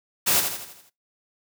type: noise with echo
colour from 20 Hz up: white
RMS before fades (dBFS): -20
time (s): 0.26-0.41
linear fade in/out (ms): 20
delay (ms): 82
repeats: 6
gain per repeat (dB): -6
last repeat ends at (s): 0.902
effects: noise-tail reverb RT60 0.2 s tail -21 dB re dry + high-pass 80 Hz 12 dB/octave